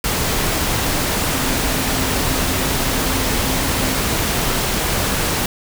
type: tone in noise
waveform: sine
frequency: 261.6 Hz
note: C4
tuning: in tune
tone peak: -27 dBFS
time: 1.33-3.98 s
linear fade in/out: 2 ms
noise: pink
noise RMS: -19 dBFS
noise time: 0.04-5.46 s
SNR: -11 dB
effects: none